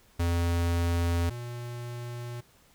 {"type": "tone pair in turn", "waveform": "square", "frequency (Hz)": [85.5, 120.18], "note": ["F2", "B2"], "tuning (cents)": [-36, -47], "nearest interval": "tritone", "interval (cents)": 589, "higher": "second", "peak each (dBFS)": [-25, -36], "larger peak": "first", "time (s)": [[0.19, 1.3], [1.3, 2.41]], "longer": "neither", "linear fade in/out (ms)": 10, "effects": ["pink hiss -61 dBFS RMS until 2.74 s"]}